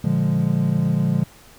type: chord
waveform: triangle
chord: Bb dominant seventh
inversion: none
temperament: equal with one note detuned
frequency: 116.54 / 146.83 / 174.61 / 206.7 Hz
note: Bb2 / D3 / F3 / Ab3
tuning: 0 / 0 / 0 / -8 cents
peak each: -24 / -19 / -19 / -22 dBFS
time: 0.04-1.24 s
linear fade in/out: 5 ms
effects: pink hiss -48 dBFS RMS until 1.58 s